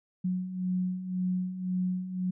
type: beating tone pair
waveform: sine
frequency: 181.7 / 183.6 Hz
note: F#3 / F#3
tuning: -31 / -13 cents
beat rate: 1.9 Hz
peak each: -35 / -29 dBFS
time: 0.24-2.31 s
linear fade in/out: 10 ms
effects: none